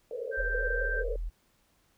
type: band-pass noise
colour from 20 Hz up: pink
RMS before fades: -36 dBFS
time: 0.11-1.16 s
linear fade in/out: 2 ms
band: 450 to 550 Hz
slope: 96 dB/octave
type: tone with tremolo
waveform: sine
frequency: 1568 Hz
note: G6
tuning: in tune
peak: -29 dBFS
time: 0.31-1.04 s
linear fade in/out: 50 ms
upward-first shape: sine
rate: 15 Hz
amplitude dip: 25%
type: tone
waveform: sine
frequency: 41.2 Hz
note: E1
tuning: in tune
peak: -31 dBFS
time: 0.37-1.3 s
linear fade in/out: 20 ms
effects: pink hiss -69 dBFS RMS until 1.97 s